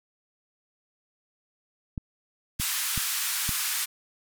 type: clicks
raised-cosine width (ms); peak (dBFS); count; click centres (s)
5; -19; 4; 1.978 / 2.599 / 2.977 / 3.492
type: band-pass noise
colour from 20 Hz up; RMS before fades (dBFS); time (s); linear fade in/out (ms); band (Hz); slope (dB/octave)
white; -29; 2.59-3.86; 20; 1100 to 15000; 24
effects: none